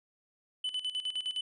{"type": "tone with tremolo", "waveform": "triangle", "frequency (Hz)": 3008, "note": "F#7", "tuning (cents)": 28, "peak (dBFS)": -29, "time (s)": [0.64, 1.41], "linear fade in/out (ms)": 5, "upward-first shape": "square", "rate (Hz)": 9.7, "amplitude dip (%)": 75, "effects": ["resampled to 24000 Hz"]}